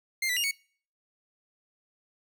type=tone with pitch steps; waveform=sawtooth; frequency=2104 / 1977 / 2834 / 2225 Hz; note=C7 / B6 / F7 / C#7; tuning=+9 / +1 / +25 / +6 cents; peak=-23 dBFS; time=0.22-0.512 s; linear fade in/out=5 ms; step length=73 ms; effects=noise-tail reverb RT60 0.5 s tail -26 dB re dry